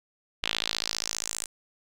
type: tone with band-pass filter sweep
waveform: sawtooth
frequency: 55 Hz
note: A1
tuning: in tune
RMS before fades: -32 dBFS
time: 0.43-1.46 s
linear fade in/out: 5 ms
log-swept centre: 3100 to 8400 Hz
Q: 2.8
effects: none